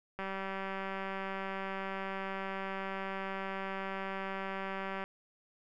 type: click train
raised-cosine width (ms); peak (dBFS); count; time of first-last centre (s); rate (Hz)
0.5; -24; 937; 0.19-5.04; 193
effects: none